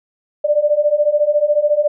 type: beating tone pair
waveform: sine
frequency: 584 / 598 Hz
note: D5 / D5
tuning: -10 / +31 cents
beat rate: 14 Hz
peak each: -16 / -14 dBFS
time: 0.44-1.88 s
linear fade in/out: 10 ms
effects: none